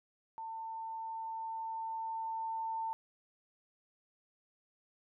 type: tone with level ramp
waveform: sine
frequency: 897 Hz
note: A5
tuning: 33 cents sharp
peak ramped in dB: -40 to -34 dBFS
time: 0.38-2.93 s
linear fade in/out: 0 ms
effects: none